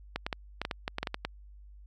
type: clicks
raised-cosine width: 0.3 ms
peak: -15 dBFS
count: 12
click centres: 0.16 / 0.265 / 0.328 / 0.616 / 0.651 / 0.712 / 0.879 / 0.984 / 1.03 / 1.072 / 1.144 / 1.25 s
effects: added 50 Hz sine -48 dBFS peak until 1.86 s + MP3 96 kbps